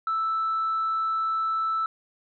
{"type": "tone", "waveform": "sine", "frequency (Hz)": 1318.5, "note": "E6", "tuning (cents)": 0, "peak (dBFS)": -22, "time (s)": [0.07, 1.86], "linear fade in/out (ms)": 2, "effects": ["tanh soft clip ceiling -20 dBFS"]}